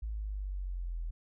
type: exponential sweep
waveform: sine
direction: down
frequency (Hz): 55 to 40.51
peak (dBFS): -34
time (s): 0.02-1.11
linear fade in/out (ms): 10
effects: none